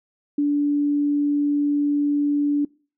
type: tone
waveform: sine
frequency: 290 Hz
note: D4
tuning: 22 cents flat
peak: -17 dBFS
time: 0.38-2.65 s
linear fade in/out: 5 ms
effects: noise-tail reverb RT60 0.4 s tail -25 dB re dry